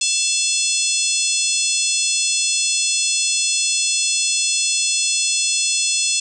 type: harmonic tone with a mistuned harmonic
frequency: 858 Hz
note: A5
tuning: 44 cents flat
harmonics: 3 / 4 / 5 / 6 / 7 / 8 / 9 / 10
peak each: -25 / -25 / -25 / -25 / -25 / -25 / -25 / -25 dBFS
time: 0.01-6.2 s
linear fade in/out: 5 ms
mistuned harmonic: 3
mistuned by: +55 cents
effects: none